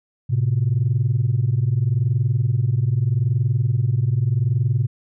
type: tone pair together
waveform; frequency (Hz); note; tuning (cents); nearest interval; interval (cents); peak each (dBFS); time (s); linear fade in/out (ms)
sine; 110 / 130.81; A2 / C3; 0 / 0; minor third; 300; -18; 0.29-4.87; 20
effects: tanh soft clip ceiling -11 dBFS

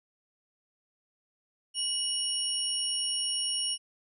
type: tone cluster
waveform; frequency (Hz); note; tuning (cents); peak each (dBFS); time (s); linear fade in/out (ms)
sine; 2919 / 5530 / 9600; F#7 / F8 / D9; -24 / -18 / +37; -32 / -33 / -33; 1.74-3.78; 50
effects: none

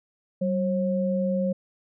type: tone pair together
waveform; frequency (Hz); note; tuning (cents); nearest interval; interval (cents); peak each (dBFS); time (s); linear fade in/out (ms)
sine; 190.7 / 539.4; G3 / C#5; -47 / -47; octave + tritone; 1800; -24 / -26; 0.41-1.53; 10
effects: none

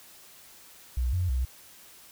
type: tone with pitch steps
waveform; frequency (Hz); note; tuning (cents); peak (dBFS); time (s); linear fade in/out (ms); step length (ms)
sine; 61.8 / 89.6 / 63.6; B1 / F2 / C2; +2 / +45 / -48; -24; 0.97-1.45; 5; 160
effects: white hiss -52 dBFS RMS until 2.11 s

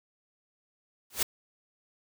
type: noise with exponential growth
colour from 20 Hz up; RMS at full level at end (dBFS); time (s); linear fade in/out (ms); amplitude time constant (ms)
white; -21; 1.1-1.23; 5; 27
effects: none

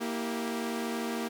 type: chord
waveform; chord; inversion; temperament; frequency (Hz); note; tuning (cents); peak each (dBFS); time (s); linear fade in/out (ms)
sawtooth; E diminished; second; equal with one note detuned; 233.1 / 325.1 / 392; Bb3 / E4 / G4; 0 / -24 / 0; -29 / -35 / -34; 0-1.29; 20
effects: none

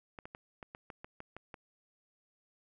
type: clicks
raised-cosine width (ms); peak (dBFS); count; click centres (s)
0.5; -30; 10; 0.188 / 0.255 / 0.349 / 0.628 / 0.749 / 0.902 / 1.045 / 1.204 / 1.366 / 1.542
effects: none

